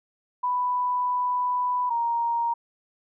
sine tone pair in turn, 991 / 935.4 Hz, B5 / A#5, +6 / +6 cents, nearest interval minor second, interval 100 cents, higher first, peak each -22 dBFS, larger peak neither, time 0.43-1.9 / 1.9-2.54 s, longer first, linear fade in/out 10 ms, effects none

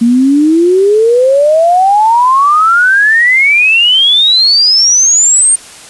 sine exponential sweep, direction up, 228.8 to 8870 Hz, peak -4 dBFS, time 0.01-5.56 s, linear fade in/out 10 ms, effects white hiss -32 dBFS RMS until 5.89 s + resampled to 24000 Hz

